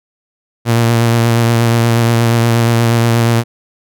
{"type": "tone with vibrato", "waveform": "sawtooth", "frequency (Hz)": 116.54, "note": "A#2", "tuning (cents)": 0, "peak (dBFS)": -5, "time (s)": [0.65, 3.44], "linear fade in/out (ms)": 50, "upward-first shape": "sine", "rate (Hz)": 8.4, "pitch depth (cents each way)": 24, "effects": []}